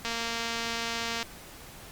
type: click train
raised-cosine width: 0.2 ms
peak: -15 dBFS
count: 273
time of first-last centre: 0.05-1.227 s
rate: 231 Hz
effects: pink hiss -47 dBFS RMS until 1.91 s + Opus 48 kbps